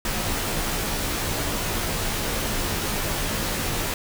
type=noise with comb filter; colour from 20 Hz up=pink; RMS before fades=-26 dBFS; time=0.05-3.94 s; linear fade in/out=2 ms; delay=16 ms; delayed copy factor=-0.7; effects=none